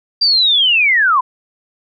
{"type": "linear sweep", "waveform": "sine", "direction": "down", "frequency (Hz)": [4755, 968], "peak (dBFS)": -9, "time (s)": [0.21, 1.21], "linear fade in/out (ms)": 10, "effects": []}